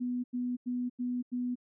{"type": "tone bursts", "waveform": "sine", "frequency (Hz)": 246.9, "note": "B3", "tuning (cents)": 0, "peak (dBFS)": -30, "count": 5, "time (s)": [0, 1.556], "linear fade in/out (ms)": 20, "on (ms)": 240, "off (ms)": 89, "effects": []}